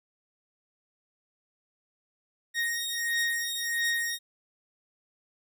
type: beating tone pair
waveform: sawtooth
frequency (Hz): 1865 / 1866.5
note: A#6 / A#6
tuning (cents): 0 / +2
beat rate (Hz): 1.5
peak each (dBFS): -27 / -27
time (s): 2.54-4.19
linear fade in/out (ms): 50
effects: none